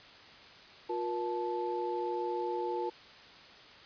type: tone cluster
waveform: sine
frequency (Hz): 355.9 / 477 / 874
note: F4 / A#4 / A5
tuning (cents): +33 / +40 / -12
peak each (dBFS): -35 / -37 / -36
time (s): 0.89-2.9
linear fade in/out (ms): 10
effects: white hiss -53 dBFS RMS until 3.85 s + resampled to 11025 Hz